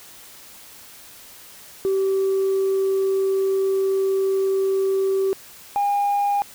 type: tone pair in turn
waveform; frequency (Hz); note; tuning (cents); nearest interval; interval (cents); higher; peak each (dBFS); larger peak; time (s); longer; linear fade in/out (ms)
sine; 386.3 / 810.8; G4 / G#5; -25 / -42; octave + minor second; 1283; second; -16; neither; 1.85-5.33 / 5.76-6.42; first; 0
effects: tanh soft clip ceiling -15 dBFS + white hiss -44 dBFS RMS until 6.54 s